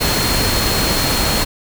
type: tone in noise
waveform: sine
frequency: 4264 Hz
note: C8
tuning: 32 cents sharp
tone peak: -22 dBFS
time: 0-1.45 s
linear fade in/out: 20 ms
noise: pink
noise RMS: -17 dBFS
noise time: 0-1.45 s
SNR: -8 dB
effects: none